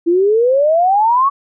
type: exponential sweep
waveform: sine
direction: up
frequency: 330.4 to 1137 Hz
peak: -9 dBFS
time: 0.06-1.3 s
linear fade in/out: 20 ms
effects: none